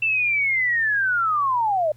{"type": "linear sweep", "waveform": "sine", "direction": "down", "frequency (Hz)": [2685, 587], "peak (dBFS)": -18, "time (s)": [0.02, 1.92], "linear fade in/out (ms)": 5, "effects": ["added 116 Hz sine -48 dBFS peak until 1.96 s", "pink hiss -60 dBFS RMS until 1.96 s"]}